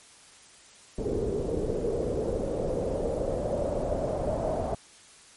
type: noise with low-pass filter sweep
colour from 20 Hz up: pink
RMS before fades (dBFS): -29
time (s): 0.98-4.75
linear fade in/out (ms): 5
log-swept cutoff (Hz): 420 to 650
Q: 5.1
effects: white hiss -53 dBFS RMS until 5.36 s + MP3 48 kbps